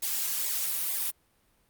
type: noise with flanger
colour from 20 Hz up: blue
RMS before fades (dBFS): -30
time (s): 0.02-1.11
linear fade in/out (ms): 10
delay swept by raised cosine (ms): 0.67 to 3.57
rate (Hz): 2.2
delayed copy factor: -0.6
effects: pink hiss -68 dBFS RMS until 1.69 s + Opus 48 kbps